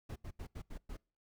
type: noise bursts at uneven times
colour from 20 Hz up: brown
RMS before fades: -44 dBFS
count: 6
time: 0.09-0.16 / 0.24-0.31 / 0.39-0.47 / 0.55-0.62 / 0.7-0.78 / 0.89-0.97 s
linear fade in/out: 10 ms
effects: noise-tail reverb RT60 0.4 s tail -26 dB re dry